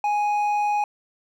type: tone with hard clipping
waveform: sine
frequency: 830.6 Hz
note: G#5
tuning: in tune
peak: -21 dBFS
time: 0.04-0.84 s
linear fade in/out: 2 ms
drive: 5 dB
effects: none